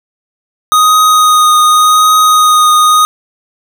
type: tone with vibrato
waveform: square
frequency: 1244.5 Hz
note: D#6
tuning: in tune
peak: -5 dBFS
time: 0.72-3.05 s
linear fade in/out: 0 ms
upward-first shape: triangle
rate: 0.87 Hz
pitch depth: 15 cents each way
effects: none